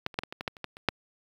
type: clicks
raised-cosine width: 0.3 ms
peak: -12 / -28 / -10 / -20 / -22 / -18 / -13 / -30 / -17 / -27 / -6 dBFS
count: 11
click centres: 0.064 / 0.142 / 0.189 / 0.235 / 0.325 / 0.409 / 0.478 / 0.568 / 0.643 / 0.769 / 0.887 s
effects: high-pass 60 Hz 12 dB/octave + 8-bit